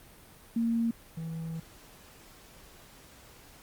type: tone pair in turn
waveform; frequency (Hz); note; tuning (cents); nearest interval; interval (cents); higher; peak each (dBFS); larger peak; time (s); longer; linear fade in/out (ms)
sine / triangle; 230.6 / 163.06; A#3 / E3; -19 / -19; tritone; 600; first; -25 / -32; first; 0.56-0.91 / 1.17-1.6; second; 5
effects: pink hiss -54 dBFS RMS until 3.62 s + Opus 32 kbps